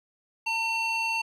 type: tone with band-pass filter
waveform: square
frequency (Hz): 905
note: A5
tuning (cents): +48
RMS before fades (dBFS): -28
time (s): 0.46-1.22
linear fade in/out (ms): 10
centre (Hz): 2600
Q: 1.7
effects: none